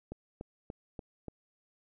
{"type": "click train", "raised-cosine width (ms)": 2, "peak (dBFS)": -27, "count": 5, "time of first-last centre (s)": [0.12, 1.283], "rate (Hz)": 3.44, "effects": []}